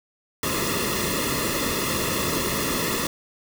pink noise with comb filter, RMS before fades -25 dBFS, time 0.43-3.07 s, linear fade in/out 2 ms, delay 1.3 ms, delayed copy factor -0.85, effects none

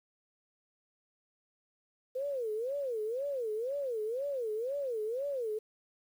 sine tone with vibrato, 493.9 Hz, B4, in tune, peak -32 dBFS, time 2.15-5.59 s, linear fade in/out 10 ms, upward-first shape sine, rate 2 Hz, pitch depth 260 cents each way, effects 10-bit

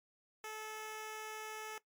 10% pulse tone, 433.5 Hz, A4, 26 cents flat, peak -35 dBFS, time 0.44-1.78 s, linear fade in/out 2 ms, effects noise-tail reverb RT60 0.1 s tail -17 dB re dry + MP3 96 kbps

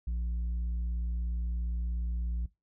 triangle tone with tanh clipping, 58.5 Hz, A#1, 7 cents sharp, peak -31 dBFS, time 0.07-2.46 s, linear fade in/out 5 ms, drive 9 dB, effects noise-tail reverb RT60 0.2 s tail -19 dB re dry

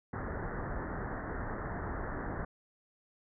pink low-pass noise, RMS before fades -38 dBFS, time 0.13-2.45 s, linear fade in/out 5 ms, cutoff 1900 Hz, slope 96 dB/octave, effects none

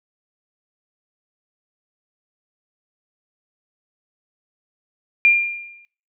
sine tone with exponential decay, 2397 Hz, D7, 35 cents sharp, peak -8 dBFS, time 5.25-5.85 s, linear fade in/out 0 ms, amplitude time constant 130 ms, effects noise-tail reverb RT60 0.4 s tail -18 dB re dry

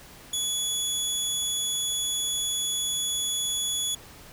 20% pulse tone, 3400 Hz, G#7, 40 cents sharp, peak -20 dBFS, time 0.33-3.95 s, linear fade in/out 5 ms, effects pink hiss -48 dBFS RMS until 4.32 s

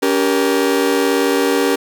40% pulse chord, G diminished, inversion second, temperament just, 282.2 / 392 / 470.4 Hz, Db4 / G4 / Bb4, +31 / 0 / +16 cents, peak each -17 dBFS, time 0.02-1.76 s, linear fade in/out 10 ms, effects none

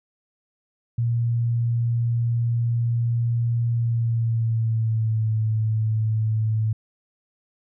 sine tone with pitch glide, 117.6 to 109.72 Hz, A#2 to A2, +16 to -4 cents, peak -19 dBFS, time 0.98-6.73 s, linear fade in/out 5 ms, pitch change -120 cents, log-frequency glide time 3.69-5.32 s, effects none

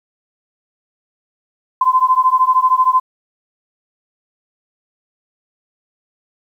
sine beating tone pair, 1021 / 1034 Hz, C6 / C6, -43 / -21 cents, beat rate 13 Hz, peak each -13 dBFS, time 1.81-3 s, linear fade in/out 5 ms, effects 8-bit

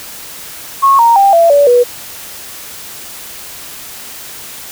sine tone with pitch steps, 1094 / 930.6 / 791.7 / 673.4 / 572.9 / 487.3 Hz, C#6 / A#5 / G5 / E5 / D5 / B4, -23 / -3 / +17 / +37 / -43 / -23 cents, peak -4 dBFS, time 0.82-1.84 s, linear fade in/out 20 ms, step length 170 ms, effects white hiss -29 dBFS RMS until 4.71 s

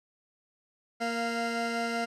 20% pulse tone pair together, 233.1 / 694.1 Hz, A#3 / F5, 0 / -11 cents, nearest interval octave + perfect fifth, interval 1889 cents, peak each -27 dBFS, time 1-2.06 s, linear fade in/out 20 ms, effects low-pass 7000 Hz 12 dB/octave

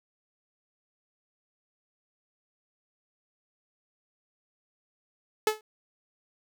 sawtooth tone with exponential decay, 431 Hz, A4, 36 cents flat, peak -15 dBFS, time 5.47-5.61 s, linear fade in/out 2 ms, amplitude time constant 30 ms, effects none

